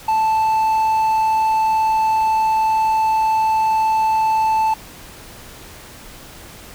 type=tone; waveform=triangle; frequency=879 Hz; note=A5; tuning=2 cents flat; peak=-12 dBFS; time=0.08-4.74 s; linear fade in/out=5 ms; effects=pink hiss -39 dBFS RMS until 6.74 s